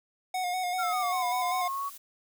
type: tone with vibrato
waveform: square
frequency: 728 Hz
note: F#5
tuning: 28 cents flat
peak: -29 dBFS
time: 0.34-1.68 s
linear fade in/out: 5 ms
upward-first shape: square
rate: 5.1 Hz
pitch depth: 31 cents each way
type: noise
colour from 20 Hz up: blue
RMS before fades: -46 dBFS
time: 0.78-1.98 s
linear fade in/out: 10 ms
type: exponential two-way sweep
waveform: sine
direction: down then up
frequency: 1407 to 981 to 1130 Hz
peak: -30 dBFS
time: 0.78-1.9 s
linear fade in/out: 20 ms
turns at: 1.28 s
effects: none